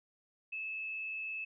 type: tone with frequency modulation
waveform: sine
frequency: 2603 Hz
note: E7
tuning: 22 cents flat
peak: -37 dBFS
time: 0.52-1.45 s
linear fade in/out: 10 ms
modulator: 88.3 Hz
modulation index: 0.4
effects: none